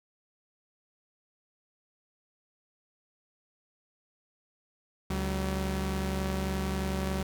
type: tone pair together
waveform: sawtooth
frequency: 71.2 / 190.29 Hz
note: C#2 / F#3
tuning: +47 / +49 cents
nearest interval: octave + perfect fourth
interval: 1702 cents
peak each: -28 dBFS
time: 5.1-7.23 s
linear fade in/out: 5 ms
effects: none